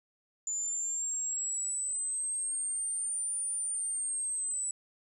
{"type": "exponential two-way sweep", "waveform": "sine", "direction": "up then down", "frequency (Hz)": [7040, 9330, 7890], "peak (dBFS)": -31, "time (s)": [0.47, 4.71], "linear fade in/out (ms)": 2, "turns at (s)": 3.46, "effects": ["11-bit"]}